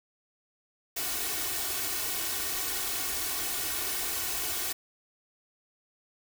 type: noise with comb filter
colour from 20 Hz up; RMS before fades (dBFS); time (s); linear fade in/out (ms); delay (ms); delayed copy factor
white; -32; 0.96-4.73; 10; 2.7; +0.85
effects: none